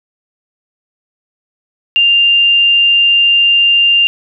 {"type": "tone", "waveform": "sine", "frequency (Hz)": 2794, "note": "F7", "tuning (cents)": 0, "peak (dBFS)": -6, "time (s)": [1.96, 4.07], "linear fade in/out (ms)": 0, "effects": []}